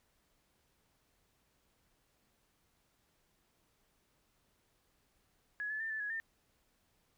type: tone with pitch steps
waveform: sine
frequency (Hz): 1683 / 1729 / 1792 / 1750 / 1675 / 1805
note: G#6 / A6 / A6 / A6 / G#6 / A6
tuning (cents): +23 / -31 / +31 / -10 / +14 / +44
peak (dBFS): -36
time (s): 5.6-6.2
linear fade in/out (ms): 0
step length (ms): 100
effects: pink hiss -75 dBFS RMS until 7.17 s